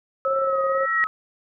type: tone with vibrato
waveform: sine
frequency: 1291 Hz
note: E6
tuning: 37 cents flat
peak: -23 dBFS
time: 0.25-1.07 s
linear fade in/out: 0 ms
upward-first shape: sine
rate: 1.9 Hz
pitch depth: 47 cents each way
type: tone with tremolo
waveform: sine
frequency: 540 Hz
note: C#5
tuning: 45 cents flat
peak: -20 dBFS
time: 0.25-0.86 s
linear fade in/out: 10 ms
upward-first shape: square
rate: 18 Hz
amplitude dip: 30%
type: tone with exponential growth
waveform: sine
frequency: 1900 Hz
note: A#6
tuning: 33 cents sharp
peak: -16 dBFS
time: 0.35-1.04 s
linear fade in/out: 0 ms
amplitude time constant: 150 ms
effects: none